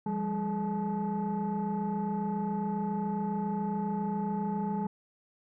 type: tone cluster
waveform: sine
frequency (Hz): 175.7 / 203 / 424.1 / 863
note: F3 / G#3 / G#4 / A5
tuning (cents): +11 / -39 / +36 / -34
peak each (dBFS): -35 / -30 / -38 / -34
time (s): 0.06-4.87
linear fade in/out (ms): 5
effects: tanh soft clip ceiling -24 dBFS